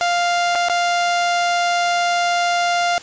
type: tone with dropouts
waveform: sawtooth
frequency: 698.5 Hz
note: F5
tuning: in tune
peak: -12 dBFS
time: 0.01-2.98 s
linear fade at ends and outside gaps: 0 ms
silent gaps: 0.551-0.555 / 0.686-0.697 s
effects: white hiss -37 dBFS RMS until 3.02 s + resampled to 16000 Hz